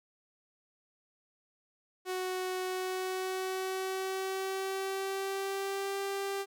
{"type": "tone with pitch glide", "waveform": "sawtooth", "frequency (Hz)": [370, 394.3], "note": ["F#4", "G4"], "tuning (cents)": [0, 10], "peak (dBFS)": -29, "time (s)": [2.05, 6.46], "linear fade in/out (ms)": 50, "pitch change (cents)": 110, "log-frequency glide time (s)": [2.63, 6], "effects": []}